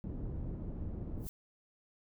pink low-pass noise, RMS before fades -40 dBFS, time 0.04-1.27 s, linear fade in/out 0 ms, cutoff 270 Hz, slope 12 dB/octave
violet noise with exponential growth, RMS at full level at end -43 dBFS, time 1.17-1.29 s, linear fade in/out 0 ms, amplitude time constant 25 ms
effects none

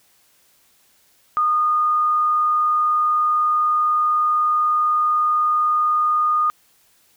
sine tone, 1226 Hz, D#6, 26 cents flat, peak -15 dBFS, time 1.37-6.5 s, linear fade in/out 0 ms, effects white hiss -58 dBFS RMS until 7.16 s

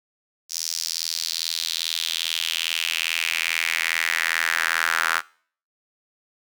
sawtooth tone with high-pass filter sweep, 82.41 Hz, E2, in tune, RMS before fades -25 dBFS, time 0.49-5.22 s, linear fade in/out 50 ms, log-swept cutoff 5600 to 1400 Hz, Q 3.4, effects noise-tail reverb RT60 0.5 s tail -23 dB re dry

